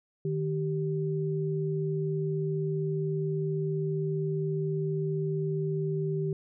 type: tone pair together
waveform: sine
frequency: 154.05 / 389 Hz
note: D#3 / G4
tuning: -17 / -13 cents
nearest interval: octave + major third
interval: 1604 cents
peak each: -29 / -31 dBFS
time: 0.25-6.33 s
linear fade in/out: 2 ms
effects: none